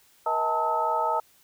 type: tone cluster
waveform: sine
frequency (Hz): 477.2 / 637 / 830 / 894 / 1286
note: A#4 / D#5 / G#5 / A5 / E6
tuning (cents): +41 / +41 / -1 / +27 / -43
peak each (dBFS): -34 / -30 / -34 / -25 / -29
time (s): 0.26-1.2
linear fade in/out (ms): 5
effects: white hiss -60 dBFS RMS until 1.43 s